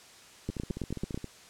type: two click trains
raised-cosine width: 3 ms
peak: -19 / -24 dBFS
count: 7 / 12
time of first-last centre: 0.49-1.144 / 0.5-1.243 s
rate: 9.17 / 14.8 Hz
effects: white hiss -53 dBFS RMS until 1.49 s + low-pass 8000 Hz 12 dB/octave